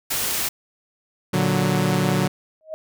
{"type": "noise", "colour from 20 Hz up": "white", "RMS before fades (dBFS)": -24, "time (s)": [0.1, 0.49], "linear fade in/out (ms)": 10}
{"type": "chord", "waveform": "sawtooth", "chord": "Bb augmented", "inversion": "none", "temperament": "equal", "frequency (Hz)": [116.54, 146.83, 185], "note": ["Bb2", "D3", "F#3"], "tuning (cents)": [0, 0, 0], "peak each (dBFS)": [-22, -18, -17], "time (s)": [1.33, 2.28], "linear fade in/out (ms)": 10}
{"type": "tone with exponential growth", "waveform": "sine", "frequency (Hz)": 630, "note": "D#5", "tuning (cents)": 21, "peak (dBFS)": -24, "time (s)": [2.61, 2.74], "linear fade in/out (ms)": 0, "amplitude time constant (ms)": 28}
{"effects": []}